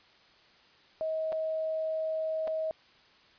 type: tone with dropouts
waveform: sine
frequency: 635 Hz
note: D#5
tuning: 35 cents sharp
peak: -29 dBFS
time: 1.01-2.71 s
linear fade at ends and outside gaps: 0 ms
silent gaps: 1.322-1.327 / 2.474-2.478 s
effects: white hiss -60 dBFS RMS until 3.38 s + resampled to 11025 Hz